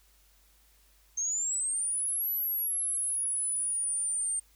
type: exponential two-way sweep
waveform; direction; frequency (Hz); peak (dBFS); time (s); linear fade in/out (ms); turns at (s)
sine; up then down; 6330 to 11910 to 8720; -28; 1.17-4.4; 10; 2.3
effects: added 50 Hz sine -63 dBFS peak until 4.55 s + white hiss -65 dBFS RMS until 4.55 s